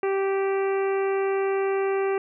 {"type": "harmonic tone", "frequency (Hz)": 390, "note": "G4", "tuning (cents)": -9, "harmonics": [1, 2, 3, 4, 5, 6, 7], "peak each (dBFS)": [-22, -32, -35, -39, -39, -40, -43], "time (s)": [0.03, 2.18], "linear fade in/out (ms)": 2, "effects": []}